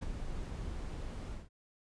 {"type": "noise with ADSR envelope", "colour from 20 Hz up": "brown", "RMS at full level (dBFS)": -35, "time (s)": [0.01, 1.49], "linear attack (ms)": 19, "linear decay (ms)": 10, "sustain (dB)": -5, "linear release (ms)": 170, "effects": ["resampled to 22050 Hz"]}